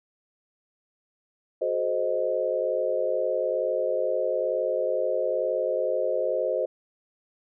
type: chord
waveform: sine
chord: F# diminished seventh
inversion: none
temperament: equal with one note detuned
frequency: 370 / 432.2 / 523.3 / 622.3 Hz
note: F#4 / A4 / C5 / Eb5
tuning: 0 / -31 / 0 / 0 cents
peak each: -32 / -32 / -26 / -28 dBFS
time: 1.61-6.66 s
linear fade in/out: 10 ms
effects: none